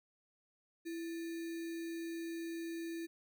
sine tone with sample-and-hold, 332.2 Hz, E4, 13 cents sharp, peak -39 dBFS, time 0.85-3.07 s, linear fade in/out 20 ms, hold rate 2100 Hz, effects none

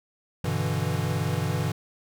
square chord, E minor seventh, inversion first, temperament equal, 98 / 123.47 / 146.83 / 164.81 Hz, G2 / B2 / D3 / E3, 0 / 0 / 0 / 0 cents, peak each -31 dBFS, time 0.44-1.72 s, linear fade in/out 5 ms, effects none

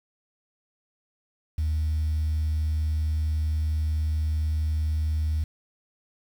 sine tone, 77.78 Hz, D#2, in tune, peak -21 dBFS, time 1.58-5.44 s, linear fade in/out 5 ms, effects tanh soft clip ceiling -20 dBFS + 8-bit

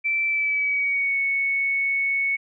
sine tone with pitch glide, 2332 to 2214 Hz, D7 to C#7, -13 to -3 cents, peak -20 dBFS, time 0.04-2.37 s, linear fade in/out 20 ms, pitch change -90 cents, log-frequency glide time 0.26-1.18 s, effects none

